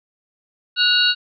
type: tone cluster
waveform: sine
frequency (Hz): 1469 / 2823 / 3858 / 4371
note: F#6 / F7 / B7 / C#8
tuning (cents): -13 / +18 / -41 / -25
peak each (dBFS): -19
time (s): 0.76-1.15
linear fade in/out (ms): 50
effects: none